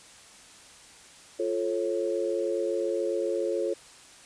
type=chord; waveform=sine; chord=F augmented; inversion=none; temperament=just; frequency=349.2 / 436.5 / 545.7 Hz; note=F4 / A4 / C#5; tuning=0 / -14 / -27 cents; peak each=-30 dBFS; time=1.39-3.74 s; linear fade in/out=10 ms; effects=white hiss -51 dBFS RMS until 4.25 s + resampled to 22050 Hz